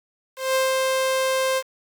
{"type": "tone with ADSR envelope", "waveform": "sawtooth", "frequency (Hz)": 525, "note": "C5", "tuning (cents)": 6, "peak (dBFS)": -14, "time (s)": [0.36, 1.63], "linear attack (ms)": 190, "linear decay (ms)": 170, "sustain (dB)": -2, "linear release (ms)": 55, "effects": ["7-bit"]}